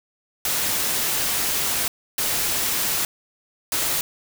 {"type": "noise bursts at uneven times", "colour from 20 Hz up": "white", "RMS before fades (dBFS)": -23, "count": 3, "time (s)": [[0.45, 1.88], [2.18, 3.05], [3.72, 4.01]], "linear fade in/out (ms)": 2, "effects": []}